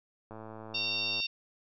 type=click train; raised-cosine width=1 ms; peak=-31 dBFS; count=99; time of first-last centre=0.31-1.201 s; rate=110 Hz
type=harmonic tone; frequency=914 Hz; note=A#5; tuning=34 cents flat; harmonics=3 / 4 / 5 / 6; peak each=-33 / -35 / -37 / -39 dBFS; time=0.74-1.27 s; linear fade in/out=10 ms
effects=none